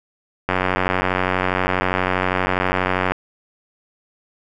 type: click train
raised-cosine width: 0.5 ms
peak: -3 dBFS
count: 244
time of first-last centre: 0.49-3.12 s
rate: 92.4 Hz
effects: none